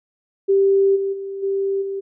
sine tone with level steps, 392 Hz, G4, in tune, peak -12 / -19 / -26 / -18 / -23 dBFS, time 0.48-2.01 s, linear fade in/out 20 ms, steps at 0.95 / 1.12 / 1.42 / 1.81 s, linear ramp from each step 20 ms, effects none

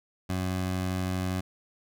20% pulse tone, 92.5 Hz, F#2, in tune, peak -23 dBFS, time 0.29-1.41 s, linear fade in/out 10 ms, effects none

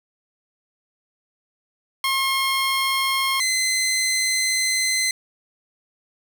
15% pulse tone pair in turn, 1074 / 2051 Hz, C6 / C7, +45 / -35 cents, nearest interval major seventh, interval 1120 cents, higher second, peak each -13 dBFS, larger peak neither, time 2.04-3.4 / 3.4-5.11 s, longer second, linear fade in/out 2 ms, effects none

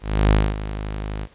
sawtooth tone with ADSR envelope, 51.91 Hz, G#1, in tune, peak -8 dBFS, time 0.01-1.28 s, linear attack 300 ms, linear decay 240 ms, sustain -14 dB, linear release 51 ms, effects pink hiss -53 dBFS RMS until 1.34 s + resampled to 8000 Hz

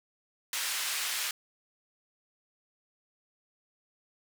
pink band-pass noise, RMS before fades -33 dBFS, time 0.53-1.31 s, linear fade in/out 2 ms, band 1800 to 15000 Hz, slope 12 dB/octave, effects none

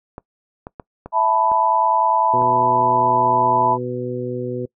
clicks, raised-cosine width 1 ms, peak -18 dBFS, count 6, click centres 0.181 / 0.669 / 0.798 / 1.06 / 1.517 / 2.421 s
sine chord, E suspended fourth, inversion none, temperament just, 659.3 / 879 / 988.9 Hz, E5 / A5 / B5, 0 / -2 / +2 cents, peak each -22 / -18 / -17 dBFS, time 1.12-3.78 s, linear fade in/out 50 ms
harmonic tone, 124.1 Hz, B2, 9 cents sharp, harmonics 1 / 2 / 3 / 4, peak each -29 / -29 / -26 / -28 dBFS, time 2.33-4.66 s, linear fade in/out 10 ms
effects noise-tail reverb RT60 0.1 s tail -23 dB re dry

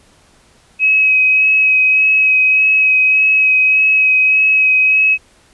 sine tone with vibrato, 2547 Hz, D#7, 40 cents sharp, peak -8 dBFS, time 0.79-5.18 s, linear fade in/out 50 ms, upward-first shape sine, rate 1.7 Hz, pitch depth 14 cents each way, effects pink hiss -50 dBFS RMS until 5.53 s + resampled to 24000 Hz

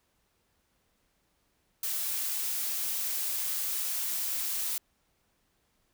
blue noise, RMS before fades -32 dBFS, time 1.83-4.78 s, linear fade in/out 2 ms, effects pink hiss -73 dBFS RMS until 5.93 s

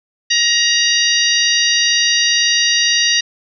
harmonic tone with a mistuned harmonic, 942 Hz, A#5, 18 cents sharp, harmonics 2 / 3 / 4 / 5 / 6, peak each -18 / -18 / -18 / -18 / -18 dBFS, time 0.3-3.21 s, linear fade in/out 10 ms, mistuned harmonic 6, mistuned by +36 cents, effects none

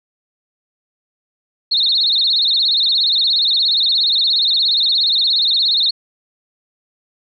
sine tone with vibrato, 3968 Hz, B7, 7 cents sharp, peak -12 dBFS, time 1.71-5.91 s, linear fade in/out 10 ms, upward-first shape sine, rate 17 Hz, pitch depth 170 cents each way, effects none

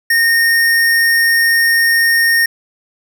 square tone, 1842 Hz, A#6, 21 cents flat, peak -10 dBFS, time 0.1-2.46 s, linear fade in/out 5 ms, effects none

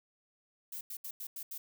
violet noise bursts at uneven times, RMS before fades -42 dBFS, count 6, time 0.72-0.81 / 0.9-0.97 / 1.04-1.11 / 1.2-1.27 / 1.36-1.43 / 1.51-1.58 s, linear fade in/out 5 ms, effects none

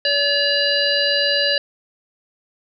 harmonic tone with a mistuned harmonic, 571 Hz, D5, 49 cents flat, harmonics 1 / 3 / 5 / 7 / 8, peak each -22 / -22 / -22 / -22 / -22 dBFS, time 0.05-1.58 s, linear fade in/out 2 ms, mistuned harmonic 8, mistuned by +72 cents, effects none

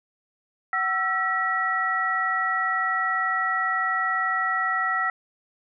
sine tone cluster, 750 / 1331 / 1924 Hz, F#5 / E6 / B6, +23 / +16 / -46 cents, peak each -30 / -25 / -25 dBFS, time 0.73-5.1 s, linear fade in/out 2 ms, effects none

